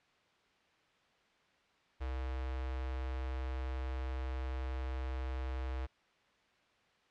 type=tone with notch filter; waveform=square; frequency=64.7 Hz; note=C2; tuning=19 cents flat; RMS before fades=-38 dBFS; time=2-5.87 s; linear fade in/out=20 ms; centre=200 Hz; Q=0.88; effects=white hiss -69 dBFS RMS until 7.1 s + low-pass 3000 Hz 12 dB/octave